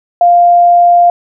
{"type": "tone", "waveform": "sine", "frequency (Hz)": 698.5, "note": "F5", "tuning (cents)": 0, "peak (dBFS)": -3, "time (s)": [0.21, 1.1], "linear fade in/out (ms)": 2, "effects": []}